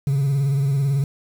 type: tone with vibrato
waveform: sine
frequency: 138.59 Hz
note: C#3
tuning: in tune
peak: -14 dBFS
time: 0.07-1.04 s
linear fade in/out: 2 ms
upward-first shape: sine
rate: 18 Hz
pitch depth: 66 cents each way
effects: tanh soft clip ceiling -16 dBFS + 7-bit